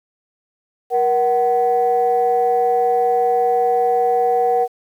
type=tone pair together; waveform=sine; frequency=475.2 / 750 Hz; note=A#4 / F#5; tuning=+33 / +23 cents; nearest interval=minor sixth; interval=790 cents; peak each=-16 / -15 dBFS; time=0.9-4.68 s; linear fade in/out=50 ms; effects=tanh soft clip ceiling -7 dBFS + 8-bit